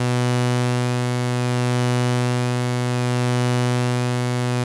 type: tone with tremolo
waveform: sawtooth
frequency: 123.47 Hz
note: B2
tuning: in tune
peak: -13 dBFS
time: 0-4.64 s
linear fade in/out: 5 ms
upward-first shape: sine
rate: 0.64 Hz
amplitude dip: 25%
effects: resampled to 24000 Hz + 7-bit